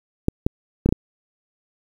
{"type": "clicks", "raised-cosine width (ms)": 3, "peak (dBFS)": -4, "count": 5, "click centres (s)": [0.284, 0.465, 0.86, 0.89, 0.925], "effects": ["7-bit"]}